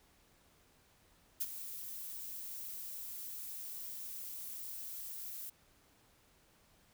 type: noise with ADSR envelope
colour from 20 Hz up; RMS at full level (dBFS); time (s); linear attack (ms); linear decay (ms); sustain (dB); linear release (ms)
violet; -34; 1.4-5.5; 14; 39; -11; 9
effects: pink hiss -68 dBFS RMS until 6.93 s